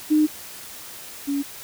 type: tone pair in turn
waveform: sine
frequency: 305.3 / 281.5 Hz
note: D#4 / C#4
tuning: -33 / +27 cents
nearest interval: minor second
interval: 140 cents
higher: first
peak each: -14 / -21 dBFS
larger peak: first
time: 0.1-0.27 / 1.27-1.43 s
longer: first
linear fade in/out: 20 ms
effects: white hiss -39 dBFS RMS until 1.63 s